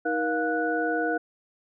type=tone cluster; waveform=sine; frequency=315.3 / 475.4 / 705 / 1476 Hz; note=D#4 / A#4 / F5 / F#6; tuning=+23 / +34 / +16 / -5 cents; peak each=-29 dBFS; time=0.05-1.18 s; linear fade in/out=10 ms; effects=none